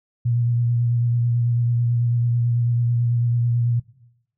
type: tone with vibrato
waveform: sine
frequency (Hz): 119.2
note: A#2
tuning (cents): +39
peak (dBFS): -17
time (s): 0.25-3.8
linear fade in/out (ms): 10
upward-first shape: sine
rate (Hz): 9.1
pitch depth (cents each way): 22
effects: noise-tail reverb RT60 0.9 s tail -19 dB re dry